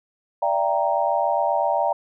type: chord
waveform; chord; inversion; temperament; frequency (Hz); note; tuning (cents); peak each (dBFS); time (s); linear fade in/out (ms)
sine; E half-diminished seventh; third; equal with one note detuned; 587.3 / 674.7 / 784 / 932.3; D5 / E5 / G5 / Bb5; 0 / +40 / 0 / 0; -24; 0.42-1.93; 5
effects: none